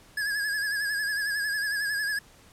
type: tone with vibrato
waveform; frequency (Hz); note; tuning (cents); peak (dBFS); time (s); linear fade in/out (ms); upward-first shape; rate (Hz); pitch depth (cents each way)
square; 1671; G#6; +10; -27; 0.17-2.19; 5; sine; 11; 59
effects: pink hiss -55 dBFS RMS until 2.52 s + low-pass 12000 Hz 12 dB/octave